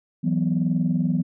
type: chord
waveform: sine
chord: E suspended second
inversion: none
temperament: just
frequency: 164.81 / 185.42 / 247.2 Hz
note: E3 / F#3 / B3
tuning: 0 / +4 / +2 cents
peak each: -22 / -23 / -24 dBFS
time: 0.23-1.23 s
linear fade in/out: 20 ms
effects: tanh soft clip ceiling -12 dBFS